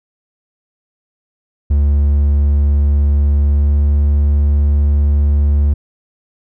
triangle tone with pitch glide, 71.9 to 72.4 Hz, D2 to D2, -36 to -24 cents, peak -7 dBFS, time 1.7-5.74 s, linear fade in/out 10 ms, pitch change +12 cents, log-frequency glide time 3.53-3.74 s, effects none

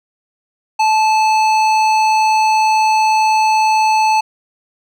sine tone with hard clipping, 871 Hz, A5, 18 cents flat, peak -12 dBFS, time 0.79-4.21 s, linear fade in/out 10 ms, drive 13 dB, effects none

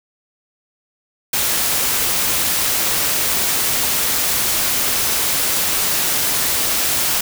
white noise, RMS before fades -18 dBFS, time 1.33-7.21 s, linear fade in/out 5 ms, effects none

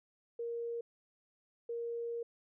sine tone bursts at uneven times, 468.3 Hz, A#4, 8 cents sharp, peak -36 dBFS, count 2, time 0.39-0.81 / 1.69-2.23 s, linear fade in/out 5 ms, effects none

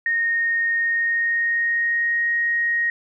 sine tone with pitch glide, 1851 to 1874.7 Hz, A#6 to A#6, -13 to +9 cents, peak -18 dBFS, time 0.06-2.9 s, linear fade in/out 2 ms, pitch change +22 cents, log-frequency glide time 0.78-2.31 s, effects none

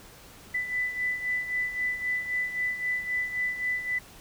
sine beating tone pair, 1992 / 1995.8 Hz, B6 / B6, +14 / +18 cents, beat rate 3.8 Hz, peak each -28 / -34 dBFS, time 0.54-3.99 s, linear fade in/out 10 ms, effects pink hiss -50 dBFS RMS until 4.2 s

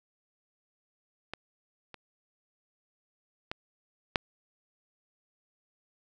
clicks, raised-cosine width 0.3 ms, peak -20 / -28 / -18 / -8 dBFS, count 4, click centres 1.336 / 1.943 / 3.515 / 4.158 s, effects none

